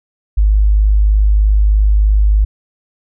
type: tone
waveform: sine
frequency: 51.6 Hz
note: G#1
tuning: 10 cents flat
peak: -7 dBFS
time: 0.37-2.45 s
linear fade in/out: 10 ms
effects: none